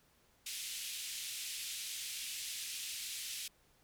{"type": "band-pass noise", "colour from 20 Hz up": "pink", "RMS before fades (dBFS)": -43, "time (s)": [0.46, 3.48], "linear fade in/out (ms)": 5, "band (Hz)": [2600, 13000], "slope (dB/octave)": 24, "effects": ["pink hiss -70 dBFS RMS until 3.83 s"]}